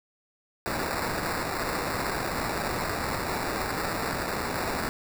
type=noise with sample-and-hold; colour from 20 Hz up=violet; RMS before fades=-30 dBFS; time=0.66-4.89 s; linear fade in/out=0 ms; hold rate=3150 Hz; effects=none